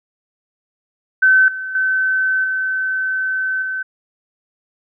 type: tone with level steps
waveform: sine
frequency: 1529 Hz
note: G6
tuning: 44 cents flat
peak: -8 / -23 / -14 / -17 / -20 dBFS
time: 1.22-3.83 s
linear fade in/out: 10 ms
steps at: 1.48 / 1.75 / 2.44 / 3.62 s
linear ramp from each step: 2 ms
effects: none